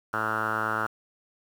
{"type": "tone with low-pass filter", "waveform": "5% pulse", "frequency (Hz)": 109.4, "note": "A2", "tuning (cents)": -9, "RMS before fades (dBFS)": -28, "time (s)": [0.13, 0.87], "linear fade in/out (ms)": 10, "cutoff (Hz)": 1400, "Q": 7.3, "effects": ["8-bit"]}